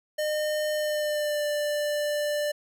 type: tone with pitch glide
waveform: square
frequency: 608 to 591.4 Hz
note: D#5 to D5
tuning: -40 to +12 cents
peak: -26 dBFS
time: 0.18-2.52 s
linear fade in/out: 10 ms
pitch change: -48 cents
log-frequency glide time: 0.72-1.45 s
effects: none